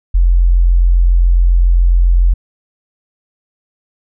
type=tone; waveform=sine; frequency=43.65 Hz; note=F1; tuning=in tune; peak=-6 dBFS; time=0.14-2.34 s; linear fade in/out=10 ms; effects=none